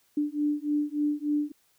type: beating tone pair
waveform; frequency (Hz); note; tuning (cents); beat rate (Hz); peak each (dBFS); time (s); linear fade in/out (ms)
sine; 293.7 / 297.1; D4 / D4; 0 / +20; 3.4; -28; 0.17-1.52; 5
effects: white hiss -67 dBFS RMS until 1.78 s